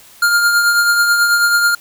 square tone with tremolo, 1406 Hz, F6, 11 cents sharp, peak -9 dBFS, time 0.22-1.75 s, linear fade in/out 5 ms, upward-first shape triangle, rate 9.2 Hz, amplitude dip 45%, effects white hiss -43 dBFS RMS until 1.8 s

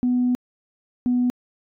sine tone pair in turn, 247.8 / 246.8 Hz, B3 / B3, +6 / -1 cents, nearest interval unison, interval 7 cents, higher first, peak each -16 dBFS, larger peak neither, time 0.03-0.35 / 1.06-1.3 s, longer first, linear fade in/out 0 ms, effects tanh soft clip ceiling -13 dBFS

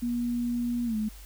sine tone with pitch glide, 240 to 215.1 Hz, B3 to A3, -49 to -39 cents, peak -26 dBFS, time 0.02-1.09 s, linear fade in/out 10 ms, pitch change -190 cents, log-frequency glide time 0.85-0.96 s, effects added 50 Hz sine -44 dBFS peak until 1.25 s + white hiss -52 dBFS RMS until 1.25 s

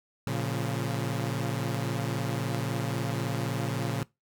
sawtooth chord, Bb minor, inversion none, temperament equal with one note detuned, 114.87 / 138.59 / 174.61 Hz, Bb2 / Db3 / F3, -25 / 0 / 0 cents, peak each -28 / -28 / -32 dBFS, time 0.27-4.03 s, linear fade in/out 0 ms, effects noise-tail reverb RT60 0.2 s tail -21 dB re dry

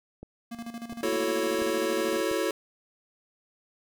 click train, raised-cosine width 2 ms, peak -28 dBFS, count 4, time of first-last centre 0.23-2.313 s, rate 1.44 Hz
square tone with tremolo, 233.1 Hz, A#3, in tune, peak -35 dBFS, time 0.51-2.21 s, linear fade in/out 10 ms, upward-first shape square, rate 13 Hz, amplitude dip 70%
square chord, F# minor seventh, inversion third, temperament equal, 329.6 / 370 / 440 / 554.4 Hz, E4 / F#4 / A4 / C#5, 0 / 0 / 0 / 0 cents, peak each -32 dBFS, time 1.03-2.51 s, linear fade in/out 2 ms
effects none

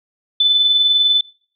sine tone with tremolo, 3509 Hz, A7, 5 cents flat, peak -9 dBFS, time 0.4-1.21 s, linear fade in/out 5 ms, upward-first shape sine, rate 20 Hz, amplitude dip 40%, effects noise-tail reverb RT60 0.5 s tail -23 dB re dry

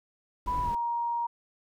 brown noise, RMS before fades -36 dBFS, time 0.46-0.75 s, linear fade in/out 2 ms
sine tone with pitch glide, 987.8 to 941.6 Hz, B5 to A#5, 0 to +17 cents, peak -27 dBFS, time 0.47-1.27 s, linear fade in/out 10 ms, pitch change -83 cents, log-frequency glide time 0.63-0.71 s
effects none

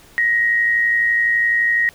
sine tone pair together, 1881.1 / 1993 Hz, A#6 / B6, +15 / +15 cents, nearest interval minor second, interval 100 cents, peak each -14 / -24 dBFS, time 0.18-1.89 s, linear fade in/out 0 ms, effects pink hiss -47 dBFS RMS until 1.94 s

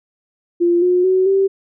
sine tone with pitch steps, 346.1 / 359.8 / 374 / 388.7 Hz, F4 / F#4 / F#4 / G4, -16 / -48 / +19 / -15 cents, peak -11 dBFS, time 0.6-1.48 s, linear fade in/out 20 ms, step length 220 ms, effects none

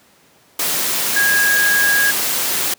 sine tone in noise, 1642 Hz, G#6, 20 cents flat, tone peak -13 dBFS, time 1.16-2.11 s, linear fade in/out 5 ms, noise white, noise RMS -19 dBFS, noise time 0.59-2.74 s, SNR +3 dB, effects pink hiss -52 dBFS RMS until 2.78 s + high-pass 150 Hz 12 dB/octave

